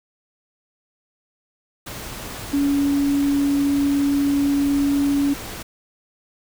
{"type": "tone in noise", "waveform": "sine", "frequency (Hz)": 282.4, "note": "C#4", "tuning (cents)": 32, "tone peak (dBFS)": -16, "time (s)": [2.53, 5.34], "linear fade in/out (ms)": 10, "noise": "pink", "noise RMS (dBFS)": -33, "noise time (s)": [1.86, 5.63], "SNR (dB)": 14, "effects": []}